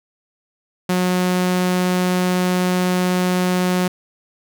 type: tone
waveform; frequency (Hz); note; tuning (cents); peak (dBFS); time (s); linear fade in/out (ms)
sawtooth; 181.6; F#3; -32; -12; 0.89-3.88; 5
effects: none